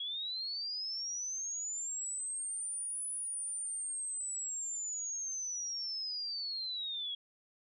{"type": "linear two-way sweep", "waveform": "sine", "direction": "up then down", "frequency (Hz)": [3296, 9950, 3296], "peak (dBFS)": -36, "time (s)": [0, 7.15], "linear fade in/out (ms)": 5, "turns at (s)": 3.05, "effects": []}